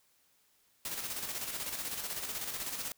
white noise with tremolo, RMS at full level -37 dBFS, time 0.85-2.92 s, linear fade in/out 2 ms, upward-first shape square, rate 16 Hz, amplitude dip 45%, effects white hiss -70 dBFS RMS until 2.97 s

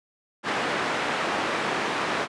white band-pass noise, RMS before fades -27 dBFS, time 0.43-2.28 s, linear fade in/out 50 ms, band 200 to 1700 Hz, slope 12 dB/octave, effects resampled to 22050 Hz

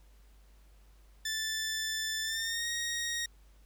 15% pulse tone with pitch glide, 1760 to 1875.5 Hz, A6 to A#6, 0 to +10 cents, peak -26 dBFS, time 1.25-3.26 s, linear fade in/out 5 ms, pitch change +110 cents, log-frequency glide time 2.23-2.67 s, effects added 50 Hz sine -56 dBFS peak until 3.65 s + pink hiss -68 dBFS RMS until 3.65 s

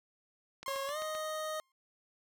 click train, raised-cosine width 0.2 ms, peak -28 dBFS, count 5, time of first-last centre 0.63-1.151 s, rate 7.68 Hz
sawtooth tone with exponential decay, 1060 Hz, C6, 22 cents sharp, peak -34 dBFS, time 0.66-1.72 s, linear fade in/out 2 ms, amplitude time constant 230 ms
25% pulse tone with pitch glide, 548 to 622.3 Hz, C#5 to D#5, -20 to 0 cents, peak -32 dBFS, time 0.68-1.6 s, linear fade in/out 0 ms, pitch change +220 cents, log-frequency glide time 0.86-0.98 s
effects none

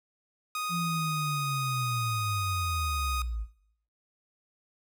sawtooth tone, 1244.5 Hz, D#6, in tune, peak -27 dBFS, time 0.55-3.22 s, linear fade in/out 2 ms
sine linear sweep, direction down, 174.61 to 50.9 Hz, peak -30 dBFS, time 0.69-3.47 s, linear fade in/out 50 ms
effects noise-tail reverb RT60 0.7 s tail -19 dB re dry

